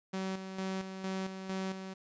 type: tone with tremolo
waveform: sawtooth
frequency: 190 Hz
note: F#3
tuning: 46 cents sharp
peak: -30 dBFS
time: 0.13-1.94 s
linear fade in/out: 10 ms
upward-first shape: square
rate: 2.2 Hz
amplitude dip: 55%
effects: resampled to 16000 Hz + 11-bit